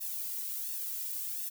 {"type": "noise with flanger", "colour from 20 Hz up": "violet", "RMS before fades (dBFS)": -37, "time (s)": [0, 1.5], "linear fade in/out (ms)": 20, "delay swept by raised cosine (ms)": [1.1, 2.1], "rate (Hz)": 1.4, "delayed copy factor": 0.85, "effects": []}